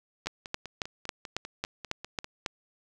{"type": "two click trains", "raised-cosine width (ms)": 0.2, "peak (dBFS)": [-22, -13], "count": [11, 9], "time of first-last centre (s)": [[0.26, 2.244], [0.27, 2.462]], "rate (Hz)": [5.04, 3.65], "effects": []}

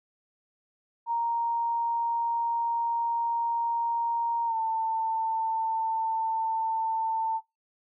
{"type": "tone with pitch glide", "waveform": "sine", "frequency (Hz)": [932.3, 893.8], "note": ["A#5", "A5"], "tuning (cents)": [0, 27], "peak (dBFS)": -25, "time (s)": [1.06, 7.41], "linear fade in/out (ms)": 50, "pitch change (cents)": -73, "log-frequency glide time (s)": [4.46, 4.56], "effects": ["noise-tail reverb RT60 0.2 s tail -18 dB re dry"]}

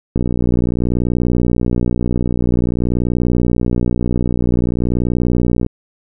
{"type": "click train", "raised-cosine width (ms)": 3, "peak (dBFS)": -4, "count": 334, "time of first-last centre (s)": [0.16, 5.664], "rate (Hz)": 60.5, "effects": []}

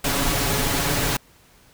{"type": "noise with comb filter", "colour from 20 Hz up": "pink", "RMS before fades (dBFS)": -22, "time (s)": [0.04, 1.17], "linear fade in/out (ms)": 5, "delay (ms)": 7.1, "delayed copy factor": 0.65, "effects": ["pink hiss -54 dBFS RMS until 1.73 s"]}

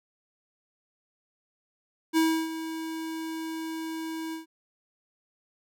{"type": "tone with ADSR envelope", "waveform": "square", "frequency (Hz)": 322.3, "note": "E4", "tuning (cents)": -39, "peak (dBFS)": -20, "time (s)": [2.13, 4.46], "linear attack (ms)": 41, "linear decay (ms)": 310, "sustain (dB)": -13, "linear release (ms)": 130, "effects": []}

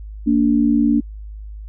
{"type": "tone pair together", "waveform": "sine", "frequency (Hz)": [230, 289.8], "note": ["A#3", "D4"], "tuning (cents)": [-23, -23], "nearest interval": "major third", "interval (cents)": 400, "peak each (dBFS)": -15, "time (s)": [0.26, 1.01], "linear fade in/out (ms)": 20, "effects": ["added 52 Hz sine -30 dBFS peak until 1.68 s"]}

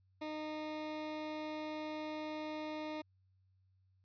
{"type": "tone", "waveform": "20% pulse", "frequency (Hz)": 307.3, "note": "D#4", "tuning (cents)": -21, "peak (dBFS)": -35, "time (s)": [0.21, 3.02], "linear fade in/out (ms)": 10, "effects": ["added 94 Hz sine -69 dBFS peak until 4.04 s", "resampled to 11025 Hz"]}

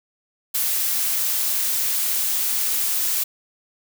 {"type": "noise", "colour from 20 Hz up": "blue", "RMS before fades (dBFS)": -22, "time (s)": [0.54, 3.24], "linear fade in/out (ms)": 10, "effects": []}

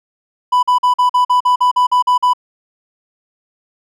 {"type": "tone bursts", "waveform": "triangle", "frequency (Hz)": 993, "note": "B5", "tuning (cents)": 9, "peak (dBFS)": -7, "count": 12, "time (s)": [0.52, 2.335], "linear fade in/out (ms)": 10, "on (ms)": 110, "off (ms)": 45, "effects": []}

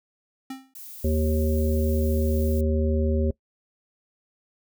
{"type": "tone with exponential decay", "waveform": "square", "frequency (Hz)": 264.8, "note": "C4", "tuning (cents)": 21, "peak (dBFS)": -30, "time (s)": [0.5, 0.74], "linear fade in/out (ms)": 5, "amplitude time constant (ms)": 52}
{"type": "noise", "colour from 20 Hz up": "violet", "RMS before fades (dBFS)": -41, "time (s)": [0.75, 2.61], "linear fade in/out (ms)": 5}
{"type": "harmonic tone", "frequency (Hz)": 77.78, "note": "D#2", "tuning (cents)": 0, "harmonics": [1, 3, 5, 7], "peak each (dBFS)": [-22, -27, -29, -30], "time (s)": [1.04, 3.31], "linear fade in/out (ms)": 5}
{"effects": ["noise-tail reverb RT60 0.1 s tail -22 dB re dry"]}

